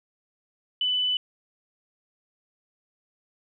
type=tone; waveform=sine; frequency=2994 Hz; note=F#7; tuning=20 cents sharp; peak=-22 dBFS; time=0.81-1.17 s; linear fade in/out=2 ms; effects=none